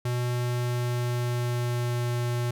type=tone with pitch glide; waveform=square; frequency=122.4 to 120.85 Hz; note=B2 to B2; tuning=-15 to -37 cents; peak=-26 dBFS; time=0.05-2.51 s; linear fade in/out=5 ms; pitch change=-22 cents; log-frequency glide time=0.21-2.13 s; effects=none